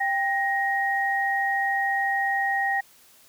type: tone pair together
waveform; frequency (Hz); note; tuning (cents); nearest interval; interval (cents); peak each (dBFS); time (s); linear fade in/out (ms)
sine; 789.2 / 1877; G5 / A#6; +11 / +11; octave + minor third; 1500; -25 / -24; 0-2.81; 10
effects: white hiss -55 dBFS RMS until 3.28 s